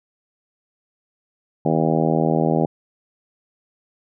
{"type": "harmonic tone", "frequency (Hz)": 80.1, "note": "E2", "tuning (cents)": -49, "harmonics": [2, 3, 4, 5, 6, 7, 8, 9, 10], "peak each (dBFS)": [-21, -23, -24, -25, -26, -26, -27, -28, -28], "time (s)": [1.65, 2.66], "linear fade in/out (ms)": 5, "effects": []}